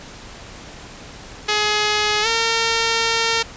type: tone with pitch glide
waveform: 5% pulse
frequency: 421.2 to 456.7 Hz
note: G#4 to A#4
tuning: +24 to -36 cents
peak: -5 dBFS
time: 1.48-3.43 s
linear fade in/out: 10 ms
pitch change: +140 cents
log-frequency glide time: 2.22-2.27 s
effects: pink hiss -38 dBFS RMS until 3.56 s + resampled to 16000 Hz